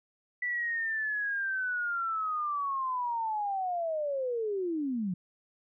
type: linear sweep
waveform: sine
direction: down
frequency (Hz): 1975.5 to 171.3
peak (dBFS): -29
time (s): 0.42-5.14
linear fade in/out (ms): 5
effects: none